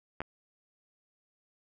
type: clicks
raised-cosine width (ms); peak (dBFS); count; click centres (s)
0.5; -18 / -25; 2; 0.205 / 0.217
effects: none